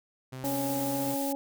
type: tone with pitch glide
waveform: sawtooth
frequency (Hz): 130 to 132.04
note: C3 to C3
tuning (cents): -11 to +16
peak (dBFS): -34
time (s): 0.32-1.15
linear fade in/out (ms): 10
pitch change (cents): +27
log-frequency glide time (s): 0.92-1.04
type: harmonic tone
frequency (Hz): 277.2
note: C#4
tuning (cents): 0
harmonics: 1 / 2 / 3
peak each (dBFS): -31 / -34 / -36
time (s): 0.44-1.35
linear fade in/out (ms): 0
type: noise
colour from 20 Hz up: blue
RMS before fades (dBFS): -37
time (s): 0.44-1.33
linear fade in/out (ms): 10
effects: none